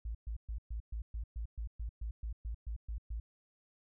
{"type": "tone bursts", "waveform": "sine", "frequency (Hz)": 55.3, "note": "A1", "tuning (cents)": 9, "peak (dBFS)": -36, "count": 15, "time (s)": [0.05, 3.2], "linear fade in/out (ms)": 5, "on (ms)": 98, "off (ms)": 120, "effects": []}